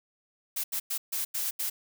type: noise bursts at uneven times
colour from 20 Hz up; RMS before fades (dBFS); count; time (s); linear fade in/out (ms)
blue; -31; 6; 0.56-0.64 / 0.72-0.8 / 0.9-0.98 / 1.12-1.25 / 1.34-1.51 / 1.59-1.7; 10
effects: none